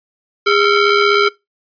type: ring-modulated tone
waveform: sawtooth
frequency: 892 Hz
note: A5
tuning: 23 cents sharp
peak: -3 dBFS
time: 0.46-1.29 s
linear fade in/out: 10 ms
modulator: 484 Hz
effects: noise-tail reverb RT60 0.2 s tail -22 dB re dry + resampled to 11025 Hz